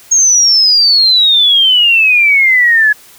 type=exponential sweep; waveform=sine; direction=down; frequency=6600 to 1683 Hz; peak=-5 dBFS; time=0.11-2.93 s; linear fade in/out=10 ms; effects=white hiss -40 dBFS RMS until 3.18 s